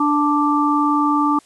harmonic tone, 293.7 Hz, D4, in tune, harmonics 1 / 3 / 4, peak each -17 / -21 / -18 dBFS, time 0-1.39 s, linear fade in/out 5 ms, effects white hiss -52 dBFS RMS until 1.45 s + resampled to 24000 Hz

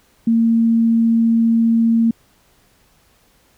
sine tone, 228.7 Hz, A#3, 33 cents flat, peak -11 dBFS, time 0.27-2.11 s, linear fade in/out 5 ms, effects pink hiss -56 dBFS RMS until 3.57 s

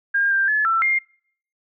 sine tone with pitch steps, 1611 / 1584 / 1717 / 1338 / 2117 Hz, G6 / G6 / A6 / E6 / C7, +47 / +18 / -43 / +25 / +20 cents, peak -16 dBFS, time 0.14-0.99 s, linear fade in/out 10 ms, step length 170 ms, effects noise-tail reverb RT60 0.6 s tail -26 dB re dry

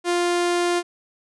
sawtooth tone, 350 Hz, F4, 4 cents sharp, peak -15 dBFS, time 0.04-0.83 s, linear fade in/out 50 ms, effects resampled to 24000 Hz

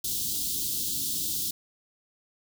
white band-stop noise, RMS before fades -30 dBFS, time 0.04-1.51 s, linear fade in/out 5 ms, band 360 to 3300 Hz, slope 48 dB/octave, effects none

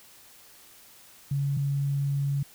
sine tone pair in turn, 140.2 / 140.2 Hz, C#3 / C#3, +20 / +20 cents, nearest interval unison, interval 0 cents, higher neither, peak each -24 dBFS, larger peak neither, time 1.31-1.57 / 1.57-2.43 s, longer second, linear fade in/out 5 ms, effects white hiss -53 dBFS RMS until 2.54 s

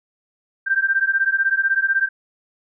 sine beating tone pair, 1568 / 1584 Hz, G6 / G6, 0 / +18 cents, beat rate 16 Hz, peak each -19 dBFS, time 0.66-2.09 s, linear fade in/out 20 ms, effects none

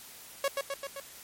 sawtooth tone with echo, 554.4 Hz, C#5, in tune, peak -22 dBFS, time 0.44-0.48 s, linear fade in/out 2 ms, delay 130 ms, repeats 4, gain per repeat -3 dB, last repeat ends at 1 s, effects white hiss -49 dBFS RMS until 1.23 s + MP3 64 kbps

